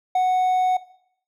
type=tone with hard clipping; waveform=triangle; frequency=739 Hz; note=F#5; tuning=2 cents flat; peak=-17 dBFS; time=0.15-0.77 s; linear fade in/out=5 ms; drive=5 dB; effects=noise-tail reverb RT60 0.7 s tail -18 dB re dry